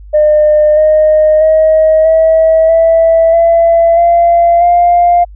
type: tone with pitch steps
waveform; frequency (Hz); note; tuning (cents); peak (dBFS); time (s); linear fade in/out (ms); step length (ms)
sine; 605 / 617.7 / 630.7 / 643.9 / 657.5 / 671.3 / 685.4 / 699.8; D#5 / D#5 / D#5 / E5 / E5 / E5 / F5 / F5; -49 / -13 / +23 / -41 / -5 / +31 / -33 / +3; -3; 0.13-5.25; 20; 640
effects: tanh soft clip ceiling 0 dBFS + added 50 Hz sine -29 dBFS peak until 5.35 s